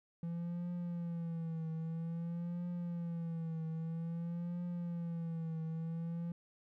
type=tone with vibrato; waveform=triangle; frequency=168 Hz; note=E3; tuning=33 cents sharp; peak=-35 dBFS; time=0.23-6.32 s; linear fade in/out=2 ms; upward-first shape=triangle; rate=0.51 Hz; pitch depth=81 cents each way; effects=none